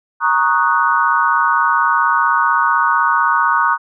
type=chord; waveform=sine; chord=D# minor seventh; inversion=second; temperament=equal; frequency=932.3 / 1108.7 / 1244.5 / 1480 Hz; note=A#5 / C#6 / D#6 / F#6; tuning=0 / 0 / 0 / 0 cents; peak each=-17 dBFS; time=0.2-3.78 s; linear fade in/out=50 ms; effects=none